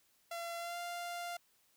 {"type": "tone with pitch glide", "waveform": "sawtooth", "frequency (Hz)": [681, 696.5], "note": ["F5", "F5"], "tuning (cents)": [-44, -5], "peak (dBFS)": -36, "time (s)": [0.31, 1.37], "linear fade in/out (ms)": 5, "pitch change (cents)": 39, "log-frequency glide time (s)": [0.57, 0.78], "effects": ["white hiss -72 dBFS RMS until 1.76 s"]}